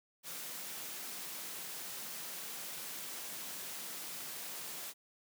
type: high-pass noise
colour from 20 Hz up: white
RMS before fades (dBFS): -44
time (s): 0.23-4.94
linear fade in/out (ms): 50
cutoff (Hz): 130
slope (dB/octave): 96
effects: none